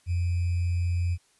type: tone with sample-and-hold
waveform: sine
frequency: 87.5 Hz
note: F2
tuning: 4 cents sharp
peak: -23 dBFS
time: 0.06-1.18 s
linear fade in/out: 50 ms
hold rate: 2450 Hz
effects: white hiss -64 dBFS RMS until 1.39 s + resampled to 24000 Hz